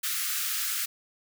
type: high-pass noise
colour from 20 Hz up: white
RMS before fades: -30 dBFS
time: 0.03-0.86 s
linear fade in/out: 10 ms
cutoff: 1200 Hz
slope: 96 dB/octave
effects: none